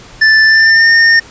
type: tone with pitch glide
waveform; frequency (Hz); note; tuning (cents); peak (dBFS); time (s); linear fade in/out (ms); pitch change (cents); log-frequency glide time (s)
square; 1760 to 1826.3; A6 to A#6; 0 to -36; -5; 0.21-1.2; 10; +64; 0.45-0.91
effects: pink hiss -36 dBFS RMS until 1.3 s + resampled to 16000 Hz